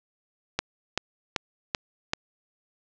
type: click train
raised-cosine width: 0.2 ms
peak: -7 dBFS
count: 5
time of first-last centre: 0.59-2.134 s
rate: 2.59 Hz
effects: low-pass 7000 Hz 12 dB/octave